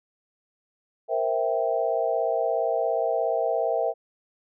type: chord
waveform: sine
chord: C dominant seventh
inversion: third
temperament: equal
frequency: 466.2 / 523.3 / 659.3 / 784 Hz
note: Bb4 / C5 / E5 / G5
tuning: 0 / 0 / 0 / 0 cents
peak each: -28 / -29 / -25 / -30 dBFS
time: 1.08-3.94 s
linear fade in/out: 50 ms
effects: none